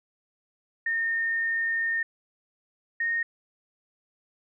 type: tone pair in turn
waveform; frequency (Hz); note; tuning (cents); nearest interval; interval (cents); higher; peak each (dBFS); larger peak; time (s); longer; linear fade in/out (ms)
sine; 1828 / 1850.3; A#6 / A#6; -34 / -13; unison; 21; second; -24; neither; 0.86-2.03 / 3-3.23; first; 5
effects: none